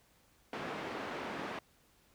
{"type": "band-pass noise", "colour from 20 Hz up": "pink", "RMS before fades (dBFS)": -41, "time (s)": [0.53, 1.59], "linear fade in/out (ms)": 2, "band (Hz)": [240, 2200], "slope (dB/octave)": 12, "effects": ["pink hiss -68 dBFS RMS until 2.14 s"]}